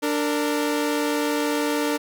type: tone pair together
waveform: sawtooth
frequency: 293.7 / 460.6 Hz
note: D4 / A#4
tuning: 0 / -21 cents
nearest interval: minor sixth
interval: 779 cents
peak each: -19 / -22 dBFS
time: 0.02-1.98 s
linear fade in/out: 20 ms
effects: none